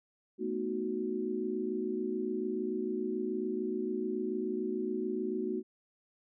sine chord, B dominant seventh, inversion third, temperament equal, 220 / 246.9 / 311.1 / 370 Hz, A3 / B3 / D#4 / F#4, 0 / 0 / 0 / 0 cents, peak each -38 / -39 / -39 / -34 dBFS, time 0.38-5.63 s, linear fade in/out 50 ms, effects none

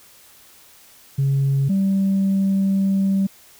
sine tone pair in turn, 137.5 / 194.45 Hz, C#3 / G3, -14 / -14 cents, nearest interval tritone, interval 600 cents, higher second, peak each -14 / -14 dBFS, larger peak neither, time 1.18-1.69 / 1.69-3.27 s, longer second, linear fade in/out 10 ms, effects tanh soft clip ceiling -13 dBFS + white hiss -49 dBFS RMS until 3.59 s

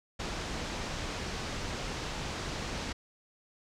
pink low-pass noise, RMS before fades -37 dBFS, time 0.19-2.93 s, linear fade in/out 10 ms, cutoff 6700 Hz, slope 24 dB/octave, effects none

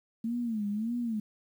sine tone with vibrato, 222 Hz, A3, 16 cents sharp, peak -29 dBFS, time 0.24-1.2 s, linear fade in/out 5 ms, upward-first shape sine, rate 1.7 Hz, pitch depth 150 cents each way, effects 10-bit

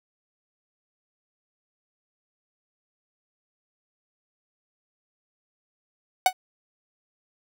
45% pulse tone with exponential decay, 745 Hz, F#5, 12 cents sharp, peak -11 dBFS, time 6.26-6.33 s, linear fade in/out 2 ms, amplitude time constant 15 ms, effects none

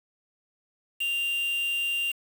triangle tone with quantisation, 2785 Hz, F7, 5 cents flat, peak -24 dBFS, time 1-2.12 s, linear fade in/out 10 ms, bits 6, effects none

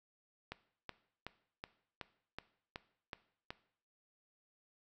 click train, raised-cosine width 0.3 ms, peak -26 dBFS, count 9, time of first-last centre 0.52-3.505 s, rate 2.68 Hz, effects noise-tail reverb RT60 0.6 s tail -17 dB re dry

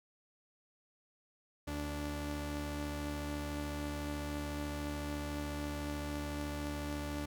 sawtooth tone pair together, 73.9 / 291.7 Hz, D2 / D4, +11 / -12 cents, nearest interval 2 octaves, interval 2377 cents, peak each -36 / -36 dBFS, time 1.67-7.26 s, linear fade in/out 10 ms, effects none

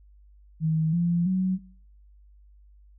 sine tone with pitch steps, 158.7 / 172.07 / 186.56 Hz, D#3 / F3 / F#3, +35 / -25 / +15 cents, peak -21 dBFS, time 0.6-1.59 s, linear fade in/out 50 ms, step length 330 ms, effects noise-tail reverb RT60 0.6 s tail -23 dB re dry + added 50 Hz sine -51 dBFS peak until 2.98 s

